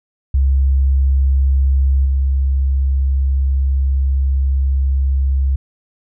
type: tone with level steps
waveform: sine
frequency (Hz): 67.4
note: C#2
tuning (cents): -48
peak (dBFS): -10 / -12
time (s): 0.34-5.56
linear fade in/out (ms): 5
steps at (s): 2.05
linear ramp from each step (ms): 10
effects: none